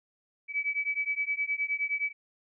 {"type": "beating tone pair", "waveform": "sine", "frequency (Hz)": [2286, 2295.6], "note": ["D7", "D7"], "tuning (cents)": [-47, -40], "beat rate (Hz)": 9.6, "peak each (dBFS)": [-31, -31], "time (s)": [0.48, 2.13], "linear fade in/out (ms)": 50, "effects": []}